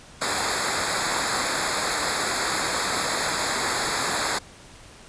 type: noise with comb filter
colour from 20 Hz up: pink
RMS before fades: -25 dBFS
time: 0.21-4.39 s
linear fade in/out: 10 ms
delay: 0.34 ms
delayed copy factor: -1
effects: pink hiss -47 dBFS RMS until 5.08 s + resampled to 22050 Hz